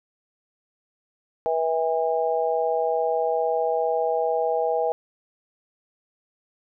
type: harmonic tone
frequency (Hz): 162.3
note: E3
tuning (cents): -27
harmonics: 3 / 4 / 5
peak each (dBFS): -24 / -25 / -26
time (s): 1.46-4.92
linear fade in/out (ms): 0
effects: none